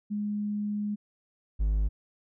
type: tone pair in turn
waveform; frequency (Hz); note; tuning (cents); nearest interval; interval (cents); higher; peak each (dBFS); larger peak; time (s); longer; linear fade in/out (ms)
sine / triangle; 207.7 / 51.82; G#3 / G#1; 0 / -3; 2 octaves; 2403; first; -28 / -21; second; 0.1-0.96 / 1.59-1.89; first; 20
effects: none